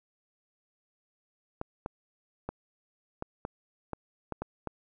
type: clicks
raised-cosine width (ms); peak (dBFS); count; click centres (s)
1; -20; 9; 1.614 / 1.861 / 2.49 / 3.224 / 3.451 / 3.933 / 4.323 / 4.42 / 4.673
effects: none